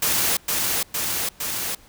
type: noise with echo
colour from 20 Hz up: white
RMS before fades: -21 dBFS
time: 0.02-0.37 s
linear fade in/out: 5 ms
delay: 460 ms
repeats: 3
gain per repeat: -2 dB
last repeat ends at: 1.75 s
effects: pink hiss -51 dBFS RMS until 1.88 s